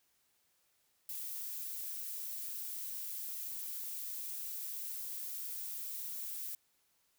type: noise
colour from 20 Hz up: violet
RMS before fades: -42 dBFS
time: 1.09-6.55 s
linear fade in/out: 2 ms
effects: white hiss -75 dBFS RMS until 7.18 s